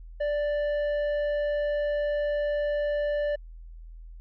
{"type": "tone with tanh clipping", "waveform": "sine", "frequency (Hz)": 587.3, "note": "D5", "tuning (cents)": 0, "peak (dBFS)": -26, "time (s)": [0.2, 3.36], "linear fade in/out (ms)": 10, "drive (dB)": 8, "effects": ["added 41 Hz sine -41 dBFS peak until 4.2 s"]}